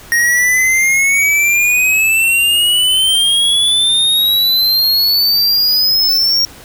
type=exponential sweep; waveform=square; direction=up; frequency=1864.7 to 5588 Hz; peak=-10 dBFS; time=0.12-6.45 s; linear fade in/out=0 ms; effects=pink hiss -37 dBFS RMS until 6.64 s